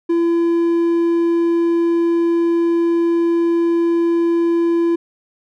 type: tone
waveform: triangle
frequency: 338 Hz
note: E4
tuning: 43 cents sharp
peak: -11 dBFS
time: 0.09-4.96 s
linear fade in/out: 10 ms
effects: none